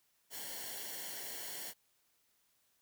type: noise with comb filter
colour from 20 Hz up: white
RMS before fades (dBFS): -44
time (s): 0.3-1.74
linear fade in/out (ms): 50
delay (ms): 0.8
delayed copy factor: -0.7
effects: white hiss -75 dBFS RMS until 2.81 s